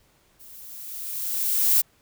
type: noise with level ramp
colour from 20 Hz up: violet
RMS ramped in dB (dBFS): -47 to -17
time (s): 0.39-1.82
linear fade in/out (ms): 20
effects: pink hiss -62 dBFS RMS until 2.01 s